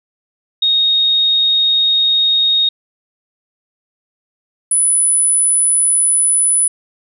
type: tone pair in turn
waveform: sine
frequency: 3729 / 9981 Hz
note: A#7 / D#9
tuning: 0 / +4 cents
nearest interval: octave + perfect fourth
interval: 1704 cents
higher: second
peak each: -10 dBFS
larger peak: neither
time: 0.62-2.69 / 4.71-6.68 s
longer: first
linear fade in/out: 5 ms
effects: none